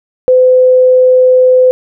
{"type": "tone", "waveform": "sine", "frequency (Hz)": 509, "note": "C5", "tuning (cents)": -48, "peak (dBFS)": -3, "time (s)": [0.28, 1.71], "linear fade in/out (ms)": 0, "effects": []}